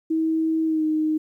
sine tone with pitch glide, 320.7 to 310.7 Hz, E4 to D#4, -48 to -2 cents, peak -19 dBFS, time 0.1-1.18 s, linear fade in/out 10 ms, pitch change -54 cents, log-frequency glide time 0.65-0.84 s, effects 10-bit

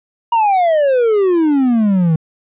triangle exponential sweep, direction down, 955 to 155.2 Hz, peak -8 dBFS, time 0.32-2.16 s, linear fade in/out 5 ms, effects resampled to 8000 Hz

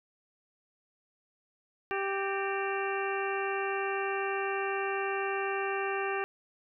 harmonic tone with a mistuned harmonic, 392 Hz, G4, in tune, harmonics 1 / 2 / 3 / 4 / 5 / 6 / 7, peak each -33 / -36 / -38 / -39 / -40 / -41 / -41 dBFS, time 1.91-6.24 s, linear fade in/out 0 ms, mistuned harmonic 5, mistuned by -120 cents, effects none

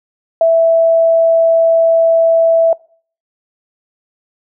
sine tone, 659.3 Hz, E5, in tune, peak -6 dBFS, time 0.41-2.73 s, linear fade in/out 2 ms, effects noise-tail reverb RT60 0.5 s tail -25 dB re dry

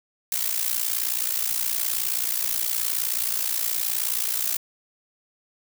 blue noise with amplitude modulation, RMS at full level -22 dBFS, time 0.32-4.57 s, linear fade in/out 2 ms, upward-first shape sine, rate 59 Hz, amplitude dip 80%, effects none

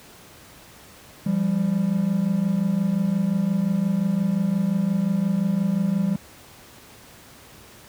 triangle tone pair together, 171.79 / 197.5 Hz, F3 / G3, -28 / +13 cents, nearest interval major second, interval 241 cents, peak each -22 / -19 dBFS, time 1.26-6.16 s, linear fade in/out 5 ms, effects pink hiss -47 dBFS RMS until 7.88 s + high-pass 60 Hz 12 dB/octave

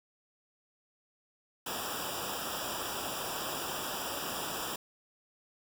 pink noise with comb filter, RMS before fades -37 dBFS, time 1.66-4.76 s, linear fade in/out 5 ms, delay 0.47 ms, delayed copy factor -1, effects none

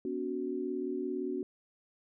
sine chord, B suspended second, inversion none, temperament equal with one note detuned, 246.9 / 284.5 / 370 Hz, B3 / C#4 / F#4, 0 / +45 / 0 cents, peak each -39 / -37 / -35 dBFS, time 0.05-1.43 s, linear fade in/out 2 ms, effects none

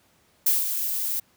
violet noise with ADSR envelope, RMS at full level -19 dBFS, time 0.46-1.2 s, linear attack 8 ms, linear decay 170 ms, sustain -8 dB, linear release 7 ms, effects pink hiss -62 dBFS RMS until 1.36 s + high-pass 80 Hz 12 dB/octave

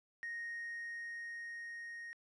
triangle tone with level ramp, 1864.7 Hz, A#6, in tune, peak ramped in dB -37 to -43 dBFS, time 0.23-2.13 s, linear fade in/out 0 ms, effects tanh soft clip ceiling -36 dBFS + resampled to 22050 Hz

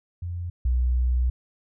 sine tone pair in turn, 87.31 / 61.96 Hz, F2 / B1, 0 / +6 cents, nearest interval tritone, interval 594 cents, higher first, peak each -28 / -19 dBFS, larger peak second, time 0.22-0.5 / 0.65-1.3 s, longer second, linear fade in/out 5 ms, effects none

